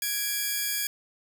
5% pulse tone pair together, 1661 / 2349 Hz, G#6 / D7, 0 / 0 cents, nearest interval tritone, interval 600 cents, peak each -18 / -21 dBFS, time 0.02-0.87 s, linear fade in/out 2 ms, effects none

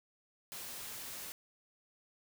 white noise, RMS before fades -45 dBFS, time 0.52-1.32 s, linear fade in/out 0 ms, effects none

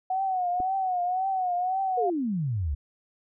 sine tone with vibrato, 740 Hz, F#5, in tune, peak -24 dBFS, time 0.1-2.1 s, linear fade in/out 5 ms, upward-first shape triangle, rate 1.9 Hz, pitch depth 93 cents each way
clicks, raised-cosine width 2 ms, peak -25 dBFS, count 2, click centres 0.601 / 0.604 s
sine exponential sweep, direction down, 501 to 65.41 Hz, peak -25 dBFS, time 1.97-2.75 s, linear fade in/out 10 ms
effects none

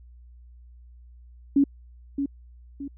sine tone with echo, 279.5 Hz, C#4, 14 cents sharp, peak -15 dBFS, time 1.56-1.64 s, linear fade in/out 5 ms, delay 620 ms, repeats 2, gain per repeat -8 dB, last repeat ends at 2.88 s, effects added 60 Hz sine -46 dBFS peak until 2.97 s

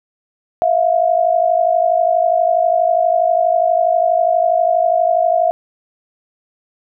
sine tone pair together, 653.7 / 706 Hz, E5 / F5, -15 / +19 cents, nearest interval minor second, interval 134 cents, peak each -14 dBFS, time 0.62-5.51 s, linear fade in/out 0 ms, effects none

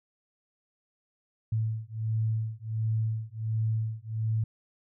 sine beating tone pair, 110 / 111.4 Hz, A2 / A2, 0 / +22 cents, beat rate 1.4 Hz, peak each -30 dBFS, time 1.52-4.44 s, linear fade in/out 5 ms, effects none

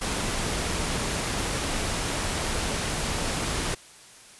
pink noise, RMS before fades -28 dBFS, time 0.01-3.75 s, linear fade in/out 10 ms, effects white hiss -49 dBFS RMS until 4.39 s + resampled to 24000 Hz

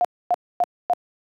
sine tone bursts, 711 Hz, F5, 31 cents sharp, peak -15 dBFS, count 4, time 0.01-0.934 s, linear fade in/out 0 ms, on 36 ms, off 260 ms, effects high-pass 300 Hz 12 dB/octave

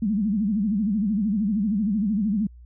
sine tone with vibrato, 207.7 Hz, G#3, in tune, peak -20 dBFS, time 0.02-2.47 s, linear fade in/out 5 ms, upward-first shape sine, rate 13 Hz, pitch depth 160 cents each way, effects added 60 Hz sine -43 dBFS peak until 2.65 s

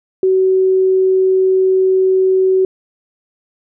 sine tone, 377 Hz, F#4, 32 cents sharp, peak -9 dBFS, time 0.23-2.65 s, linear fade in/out 2 ms, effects none

